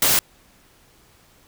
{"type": "noise", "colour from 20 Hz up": "white", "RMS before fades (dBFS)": -17, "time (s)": [0.02, 0.19], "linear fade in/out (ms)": 2, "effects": ["pink hiss -55 dBFS RMS until 1.47 s"]}